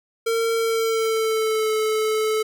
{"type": "tone with pitch glide", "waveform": "square", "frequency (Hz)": [456.3, 434.4], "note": ["A#4", "A4"], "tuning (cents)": [-37, -22], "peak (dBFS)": -20, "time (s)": [0.26, 2.43], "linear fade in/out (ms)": 10, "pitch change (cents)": -85, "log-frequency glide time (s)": [0.54, 1.72], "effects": []}